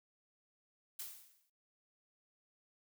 blue noise with exponential decay, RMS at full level -42 dBFS, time 0.99-1.5 s, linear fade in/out 5 ms, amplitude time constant 110 ms, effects noise-tail reverb RT60 0.4 s tail -25 dB re dry

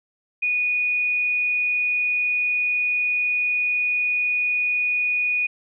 sine tone, 2466 Hz, D#7, 16 cents flat, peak -19 dBFS, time 0.42-5.47 s, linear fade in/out 10 ms, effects none

